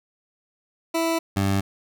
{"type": "tone pair in turn", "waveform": "20% pulse", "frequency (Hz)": [329.6, 97.99], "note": ["E4", "G2"], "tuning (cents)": [0, 0], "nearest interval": "octave + major sixth", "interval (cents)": 2100, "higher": "first", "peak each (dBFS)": [-16, -15], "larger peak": "second", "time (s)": [[0.94, 1.19], [1.36, 1.61]], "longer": "neither", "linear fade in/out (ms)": 10, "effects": []}